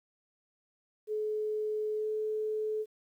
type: tone with pitch glide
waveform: sine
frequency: 427.8 to 431 Hz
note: A4 to A4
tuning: -49 to -36 cents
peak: -30 dBFS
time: 1.07-2.86 s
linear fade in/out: 50 ms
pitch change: +13 cents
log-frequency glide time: 1.96-2.07 s
effects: 11-bit